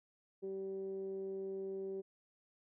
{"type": "tone with low-pass filter", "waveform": "15% pulse", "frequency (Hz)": 192.9, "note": "G3", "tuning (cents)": -28, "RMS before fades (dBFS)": -42, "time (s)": [0.42, 2.02], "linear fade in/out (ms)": 20, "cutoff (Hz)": 400, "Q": 5.7, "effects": []}